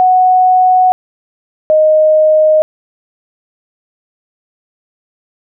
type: tone pair in turn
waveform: sine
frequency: 739 / 620.3 Hz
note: F#5 / D#5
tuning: -2 / -5 cents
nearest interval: minor third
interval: 303 cents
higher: first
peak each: -5 dBFS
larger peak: neither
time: 0-0.92 / 1.7-2.62 s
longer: neither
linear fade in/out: 0 ms
effects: none